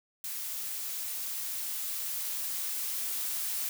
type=noise with level ramp; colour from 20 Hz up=blue; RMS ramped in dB=-37 to -33 dBFS; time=0.24-3.69 s; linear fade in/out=2 ms; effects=none